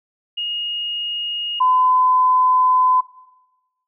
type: tone pair in turn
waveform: sine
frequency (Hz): 2863 / 1014.7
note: F7 / B5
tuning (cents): +42 / +47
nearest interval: octave + tritone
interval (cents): 1795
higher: first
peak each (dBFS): -21 / -12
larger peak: second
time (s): 0.37-1.6 / 1.6-3.01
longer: second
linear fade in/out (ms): 10
effects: noise-tail reverb RT60 1.0 s tail -18 dB re dry